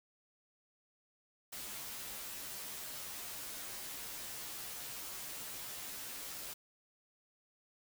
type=noise with comb filter; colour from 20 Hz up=white; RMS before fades=-45 dBFS; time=1.52-6.54 s; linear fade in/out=10 ms; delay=12 ms; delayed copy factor=-0.9; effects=none